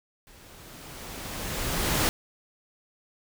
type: noise with level ramp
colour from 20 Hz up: pink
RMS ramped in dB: -53 to -23 dBFS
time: 0.27-2.09 s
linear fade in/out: 0 ms
effects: none